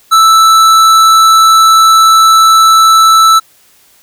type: tone with hard clipping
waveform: triangle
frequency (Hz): 1318.5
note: E6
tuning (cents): 0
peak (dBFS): -4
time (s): 0.11-3.4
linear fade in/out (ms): 20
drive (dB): 18
effects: white hiss -46 dBFS RMS until 4.02 s